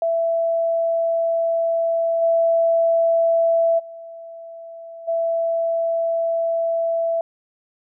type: tone with level steps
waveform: sine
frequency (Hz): 665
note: E5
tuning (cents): +15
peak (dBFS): -17 / -14 / -34 / -18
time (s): 0.02-7.21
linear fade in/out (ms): 2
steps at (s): 2.21 / 3.78 / 5.07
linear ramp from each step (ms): 20
effects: none